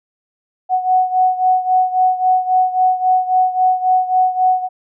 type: beating tone pair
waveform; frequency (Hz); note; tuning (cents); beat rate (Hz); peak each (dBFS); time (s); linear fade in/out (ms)
sine; 740 / 743.7; F#5 / F#5; 0 / +9; 3.7; -13 / -17; 0.69-4.69; 50
effects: none